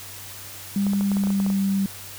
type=tone with pitch glide; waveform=sine; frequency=199.2 to 195.55 Hz; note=G3 to G3; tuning=+28 to -4 cents; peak=-19 dBFS; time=0.76-1.86 s; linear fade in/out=2 ms; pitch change=-32 cents; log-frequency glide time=1.06-1.55 s
type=clicks; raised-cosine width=1 ms; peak=-20 dBFS; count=11; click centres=0.867 / 0.934 / 1.01 / 1.117 / 1.169 / 1.237 / 1.271 / 1.304 / 1.401 / 1.464 / 1.502 s
effects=added 97 Hz sine -46 dBFS peak until 2.18 s + white hiss -39 dBFS RMS until 2.18 s